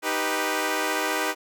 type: chord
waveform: 10% pulse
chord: Eb augmented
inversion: none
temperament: equal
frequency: 311.1 / 392 / 493.9 Hz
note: Eb4 / G4 / B4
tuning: 0 / 0 / 0 cents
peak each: -20 dBFS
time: 0.02-1.35 s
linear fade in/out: 50 ms
effects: none